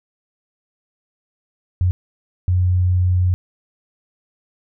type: tone bursts at uneven times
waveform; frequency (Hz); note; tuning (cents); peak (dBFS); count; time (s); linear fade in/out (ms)
sine; 90.6; F#2; -36; -13; 2; 1.81-1.91 / 2.48-3.34; 0
effects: none